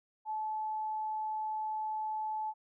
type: tone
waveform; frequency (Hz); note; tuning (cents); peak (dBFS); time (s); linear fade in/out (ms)
sine; 865; A5; -30; -33; 0.25-2.54; 50
effects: none